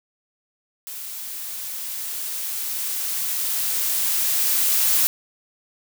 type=noise with level ramp; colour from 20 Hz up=blue; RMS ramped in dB=-34 to -18 dBFS; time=0.87-5.07 s; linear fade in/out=0 ms; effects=none